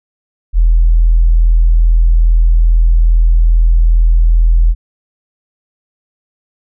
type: tone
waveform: sine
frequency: 41.2 Hz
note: E1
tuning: in tune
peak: -4 dBFS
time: 0.53-4.75 s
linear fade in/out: 50 ms
effects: tanh soft clip ceiling 0 dBFS